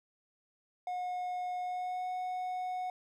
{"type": "tone with pitch glide", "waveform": "triangle", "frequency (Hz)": [724, 734.1], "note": ["F#5", "F#5"], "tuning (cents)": [-38, -14], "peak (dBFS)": -32, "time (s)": [0.87, 2.9], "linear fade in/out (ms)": 2, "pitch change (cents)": 24, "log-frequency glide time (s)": [1.61, 2.08], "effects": []}